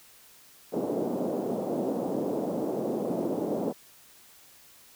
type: band-pass noise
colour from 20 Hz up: pink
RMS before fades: -30 dBFS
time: 0.72-3.73 s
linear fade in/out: 20 ms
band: 210 to 640 Hz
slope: 24 dB/octave
effects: white hiss -55 dBFS RMS until 4.95 s